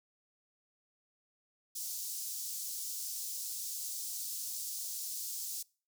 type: high-pass noise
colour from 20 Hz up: pink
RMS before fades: -40 dBFS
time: 1.75-5.63 s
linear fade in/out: 10 ms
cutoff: 5300 Hz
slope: 24 dB/octave
effects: noise-tail reverb RT60 0.4 s tail -25 dB re dry